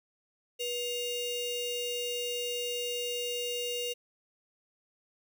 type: ring-modulated tone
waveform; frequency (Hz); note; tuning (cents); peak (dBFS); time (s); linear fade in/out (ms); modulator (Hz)
45% pulse; 1645; G#6; -17; -29; 0.59-3.94; 20; 1160
effects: none